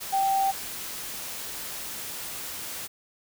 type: tone in noise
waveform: sine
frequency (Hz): 780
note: G5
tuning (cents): -9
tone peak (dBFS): -21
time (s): 0.12-0.52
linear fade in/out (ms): 20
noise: white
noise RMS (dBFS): -36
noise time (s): 0-2.88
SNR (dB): +12
effects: none